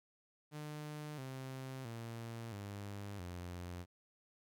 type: tone with pitch steps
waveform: sawtooth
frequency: 150.5 / 131.78 / 115.38 / 101.03 / 88.46 Hz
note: D3 / C3 / A#2 / G#2 / F2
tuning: +43 / +13 / -17 / -47 / +23 cents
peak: -40 dBFS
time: 0.51-3.86 s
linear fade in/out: 50 ms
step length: 670 ms
effects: 13-bit